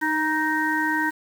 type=harmonic tone with a mistuned harmonic; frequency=310.4 Hz; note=D#4; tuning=4 cents flat; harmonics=1 / 3 / 5 / 6; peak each=-26 / -26 / -26 / -26 dBFS; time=0.01-1.11 s; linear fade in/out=20 ms; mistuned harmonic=3; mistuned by=+22 cents; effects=7-bit